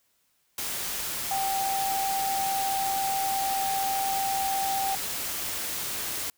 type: tone in noise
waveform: sine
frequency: 780 Hz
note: G5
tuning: 9 cents flat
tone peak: -26 dBFS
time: 1.31-4.95 s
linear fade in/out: 2 ms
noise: white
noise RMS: -32 dBFS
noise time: 0.58-6.3 s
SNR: +3 dB
effects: white hiss -70 dBFS RMS until 6.37 s